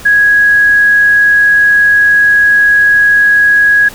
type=tone; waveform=sine; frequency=1661.2 Hz; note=G#6; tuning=in tune; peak=-4 dBFS; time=0.05-3.89 s; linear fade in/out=10 ms; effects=pink hiss -31 dBFS RMS until 3.94 s